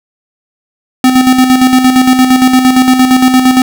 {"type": "tone with tremolo", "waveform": "square", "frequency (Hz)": 256.6, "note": "C4", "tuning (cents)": -34, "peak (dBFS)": -3, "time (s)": [1.04, 3.62], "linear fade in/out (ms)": 2, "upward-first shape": "square", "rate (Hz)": 8.7, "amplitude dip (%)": 50, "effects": []}